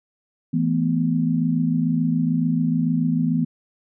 sine chord, E suspended fourth, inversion none, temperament equal, 164.81 / 220 / 246.9 Hz, E3 / A3 / B3, 0 / 0 / 0 cents, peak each -21 / -26 / -21 dBFS, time 0.53-3.45 s, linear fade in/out 10 ms, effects none

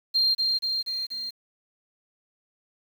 sine tone with echo, 4189 Hz, C8, 1 cent sharp, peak -18 dBFS, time 0.14-0.35 s, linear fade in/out 20 ms, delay 240 ms, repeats 4, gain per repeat -3 dB, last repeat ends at 1.31 s, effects tanh soft clip ceiling -14 dBFS + 8-bit

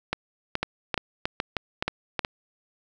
two click trains, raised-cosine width 0.3 ms, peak -9 / -9 dBFS, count 6 / 6, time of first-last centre 0.63-2.192 / 0.13-2.249 s, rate 3.2 / 2.36 Hz, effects none

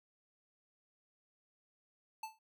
square tone with exponential decay, 879 Hz, A5, 2 cents flat, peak -38 dBFS, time 2.23-2.39 s, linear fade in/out 5 ms, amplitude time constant 33 ms, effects none

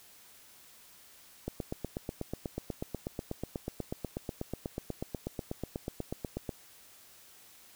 click train, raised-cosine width 2 ms, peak -21 dBFS, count 42, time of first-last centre 1.48-6.492 s, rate 8.18 Hz, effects white hiss -57 dBFS RMS until 7.75 s

